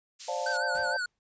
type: high-pass noise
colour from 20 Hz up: pink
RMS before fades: -41 dBFS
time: 0.19-0.58 s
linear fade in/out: 20 ms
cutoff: 4900 Hz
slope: 12 dB/octave
type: chord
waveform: sine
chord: D minor seventh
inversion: third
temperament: just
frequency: 528.6 / 587.3 / 704.8 / 881 Hz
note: C5 / D5 / F5 / A5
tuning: +18 / 0 / +16 / +2 cents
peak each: -35 dBFS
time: 0.28-0.97 s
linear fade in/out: 5 ms
type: tone with vibrato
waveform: square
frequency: 1502 Hz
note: F#6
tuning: 26 cents sharp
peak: -30 dBFS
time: 0.46-1.06 s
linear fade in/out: 5 ms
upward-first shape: sine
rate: 6.5 Hz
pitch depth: 69 cents each way
type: noise with exponential decay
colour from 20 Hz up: pink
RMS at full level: -45 dBFS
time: 0.75-1.19 s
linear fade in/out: 0 ms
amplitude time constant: 95 ms
effects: resampled to 16000 Hz